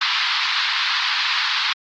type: band-pass noise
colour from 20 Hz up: white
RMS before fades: -21 dBFS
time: 0.01-1.73 s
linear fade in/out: 5 ms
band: 930 to 4600 Hz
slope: 48 dB/octave
effects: Opus 32 kbps